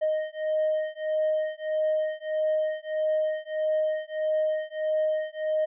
triangle beating tone pair, 620 / 621.6 Hz, D#5 / D#5, -6 / -2 cents, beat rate 1.6 Hz, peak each -25 dBFS, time 0.01-5.66 s, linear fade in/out 20 ms, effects tanh soft clip ceiling -16 dBFS + resampled to 8000 Hz

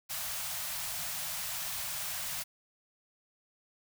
white band-stop noise, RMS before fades -37 dBFS, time 0.09-2.44 s, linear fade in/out 20 ms, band 190 to 580 Hz, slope 96 dB/octave, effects none

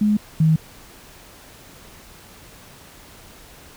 sine tone pair in turn, 210 / 158.51 Hz, G#3 / D#3, +19 / +32 cents, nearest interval perfect fourth, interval 487 cents, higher first, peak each -14 / -12 dBFS, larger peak second, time 0.01-0.17 / 0.4-0.56 s, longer neither, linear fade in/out 5 ms, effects pink hiss -45 dBFS RMS until 3.76 s

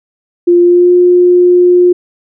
sine tone with pitch glide, 349.2 to 356.5 Hz, F4 to F4, 0 to +36 cents, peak -3 dBFS, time 0.47-1.93 s, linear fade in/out 10 ms, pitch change +36 cents, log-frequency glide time 0.61-0.92 s, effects none

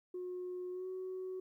sine tone with pitch glide, 362.2 to 372.6 Hz, F#4 to F#4, -37 to +12 cents, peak -38 dBFS, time 0.14-1.4 s, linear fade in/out 5 ms, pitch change +49 cents, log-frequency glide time 0.71-0.87 s, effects tanh soft clip ceiling -36 dBFS + 13-bit

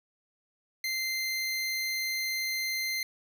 25% pulse tone, 2081 Hz, C7, 10 cents flat, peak -26 dBFS, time 0.84-3.03 s, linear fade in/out 2 ms, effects none

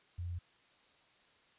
sine tone, 87.31 Hz, F2, in tune, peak -37 dBFS, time 0.18-0.39 s, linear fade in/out 10 ms, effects white hiss -67 dBFS RMS until 1.58 s + resampled to 8000 Hz

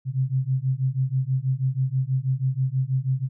sine beating tone pair, 128.4 / 134.6 Hz, C3 / C3, -32 / +49 cents, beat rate 6.2 Hz, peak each -24 dBFS, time 0.05-3.29 s, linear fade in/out 50 ms, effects none

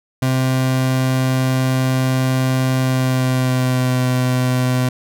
30% pulse tone with pitch glide, 130.1 to 126.84 Hz, C3 to B2, -9 to +47 cents, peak -12 dBFS, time 0.22-4.89 s, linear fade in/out 5 ms, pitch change -44 cents, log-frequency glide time 2.79-4.04 s, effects none

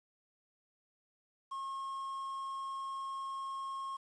triangle tone with quantisation, 1081 Hz, C#6, 44 cents flat, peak -36 dBFS, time 1.51-3.97 s, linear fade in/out 10 ms, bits 10, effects resampled to 22050 Hz

